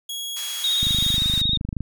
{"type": "tone", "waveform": "sawtooth", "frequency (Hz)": 3322, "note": "G#7", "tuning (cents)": 0, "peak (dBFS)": -25, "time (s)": [0.09, 1.17], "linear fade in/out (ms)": 5}
{"type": "band-pass noise", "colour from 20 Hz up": "white", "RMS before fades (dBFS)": -35, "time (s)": [0.36, 1.42], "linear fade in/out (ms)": 10, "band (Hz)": [1200, 10000], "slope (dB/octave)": 12}
{"type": "tone with vibrato", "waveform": "sine", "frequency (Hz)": 3729, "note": "A#7", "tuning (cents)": 0, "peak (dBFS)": -19, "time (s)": [0.64, 1.57], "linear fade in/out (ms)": 2, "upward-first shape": "triangle", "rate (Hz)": 16, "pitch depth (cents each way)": 49}
{"type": "click train", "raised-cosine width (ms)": 5, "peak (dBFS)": -15, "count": 26, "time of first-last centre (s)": [0.83, 1.807], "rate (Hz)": 25.6}
{"effects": []}